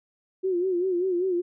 sine tone with vibrato, 363.4 Hz, F#4, 31 cents flat, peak -22 dBFS, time 0.43-1.42 s, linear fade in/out 20 ms, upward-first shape sine, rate 5.1 Hz, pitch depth 89 cents each way, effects none

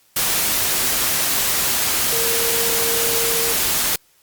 sine tone in noise, 462.3 Hz, A#4, 14 cents flat, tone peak -25 dBFS, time 2.12-3.53 s, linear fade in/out 5 ms, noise white, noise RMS -19 dBFS, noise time 0.16-3.96 s, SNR -9 dB, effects white hiss -57 dBFS RMS until 4.22 s + Opus 48 kbps

